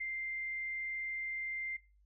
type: tone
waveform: sine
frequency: 2093 Hz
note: C7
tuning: in tune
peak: -36 dBFS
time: 0-1.77 s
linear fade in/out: 10 ms
effects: noise-tail reverb RT60 0.3 s tail -20 dB re dry + added 50 Hz sine -64 dBFS peak until 2.05 s